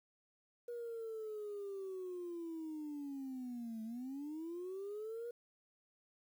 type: linear two-way sweep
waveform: sine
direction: down then up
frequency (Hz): 481.5 to 218.4 to 481.5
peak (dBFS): -40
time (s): 0.68-5.31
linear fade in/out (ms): 5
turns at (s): 3.83
effects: tanh soft clip ceiling -39 dBFS + 11-bit